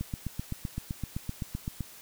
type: click train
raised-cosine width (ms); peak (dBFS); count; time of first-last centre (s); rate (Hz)
5; -20; 15; 0.01-1.807; 7.79
effects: white hiss -50 dBFS RMS until 2.01 s